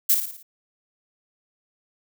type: noise with echo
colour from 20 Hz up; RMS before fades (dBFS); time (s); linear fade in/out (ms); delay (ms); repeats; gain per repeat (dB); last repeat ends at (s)
violet; -17; 0.09-0.15; 10; 56; 5; -6; 0.43
effects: none

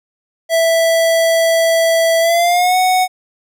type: tone with pitch glide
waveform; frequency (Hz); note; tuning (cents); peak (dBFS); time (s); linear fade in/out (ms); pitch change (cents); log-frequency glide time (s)
square; 659.3 to 740; E5 to F#5; 0 to 0; -11; 0.49-3.08; 50; +200; 2.2-2.77
effects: none

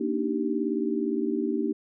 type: chord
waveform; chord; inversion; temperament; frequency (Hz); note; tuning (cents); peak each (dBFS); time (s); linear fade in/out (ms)
sine; Eb major seventh; second; just; 233.3 / 291.7 / 311.1 / 388.9; Bb3 / D4 / Eb4 / G4; +2 / -12 / 0 / -14; -30; 0-1.73; 10
effects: none

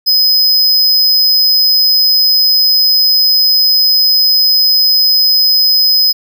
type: tone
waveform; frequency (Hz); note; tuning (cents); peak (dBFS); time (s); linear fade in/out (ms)
square; 5040; D#8; +21; -7; 0.06-6.13; 20
effects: none

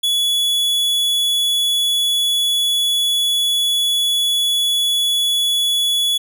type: tone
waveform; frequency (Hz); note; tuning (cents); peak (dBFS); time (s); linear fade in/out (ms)
45% pulse; 3400; G#7; +40; -15; 0.03-6.18; 10
effects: none

